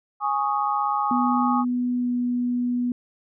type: chord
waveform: sine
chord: Ab suspended fourth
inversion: none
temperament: equal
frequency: 830.6 / 1108.7 / 1244.5 Hz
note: Ab5 / Db6 / Eb6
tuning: 0 / 0 / 0 cents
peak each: -24 / -26 / -26 dBFS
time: 0.2-1.65 s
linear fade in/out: 50 ms
type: tone with pitch glide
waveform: sine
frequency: 246.5 to 244.8 Hz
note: B3 to B3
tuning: -3 to -15 cents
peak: -21 dBFS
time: 1.11-2.92 s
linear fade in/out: 2 ms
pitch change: -12 cents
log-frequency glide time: 1.97-2.09 s
effects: none